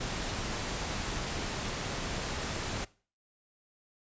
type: noise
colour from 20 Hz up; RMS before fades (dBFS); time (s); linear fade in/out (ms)
pink; -35; 0-2.85; 10
effects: noise-tail reverb RT60 0.4 s tail -21 dB re dry + resampled to 16000 Hz